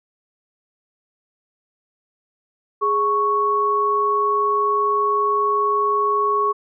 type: tone pair together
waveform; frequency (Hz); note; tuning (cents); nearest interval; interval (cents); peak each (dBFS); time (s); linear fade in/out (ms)
sine; 415.3 / 1108.7; G#4 / C#6; 0 / 0; octave + perfect fourth; 1700; -22 / -17; 2.81-6.53; 20
effects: none